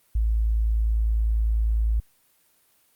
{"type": "tone", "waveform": "sine", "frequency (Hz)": 55, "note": "A1", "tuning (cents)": 0, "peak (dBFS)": -19, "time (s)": [0.15, 2], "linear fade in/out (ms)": 5, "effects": ["white hiss -63 dBFS RMS until 2.95 s", "Opus 32 kbps"]}